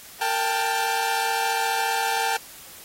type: tone cluster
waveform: sawtooth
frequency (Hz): 458.4 / 788 / 882 / 1417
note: A#4 / G5 / A5 / F6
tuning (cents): -29 / +9 / +4 / +25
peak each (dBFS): -28 / -21 / -22 / -29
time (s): 0.21-2.37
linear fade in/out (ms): 5
effects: white hiss -44 dBFS RMS until 2.84 s + AAC 48 kbps